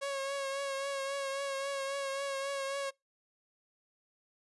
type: tone with vibrato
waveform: sawtooth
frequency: 550 Hz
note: C#5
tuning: 14 cents flat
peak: -30 dBFS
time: 0.01-2.91 s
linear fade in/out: 20 ms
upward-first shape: triangle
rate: 3.7 Hz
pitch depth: 35 cents each way
effects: noise-tail reverb RT60 0.2 s tail -26 dB re dry + resampled to 24000 Hz